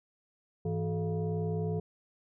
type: tone with frequency modulation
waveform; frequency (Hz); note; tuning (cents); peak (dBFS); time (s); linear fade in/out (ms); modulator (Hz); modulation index
sine; 164.81; E3; 0; -29; 0.65-1.8; 5; 267; 1.2
effects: none